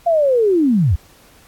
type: linear sweep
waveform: sine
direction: down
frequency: 698.5 to 66.3 Hz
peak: -11 dBFS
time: 0.06-0.96 s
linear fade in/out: 10 ms
effects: pink hiss -49 dBFS RMS until 1.47 s + AAC 64 kbps